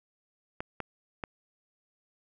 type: clicks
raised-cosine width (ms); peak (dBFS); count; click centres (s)
0.5; -19; 3; 0.605 / 0.803 / 1.238
effects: none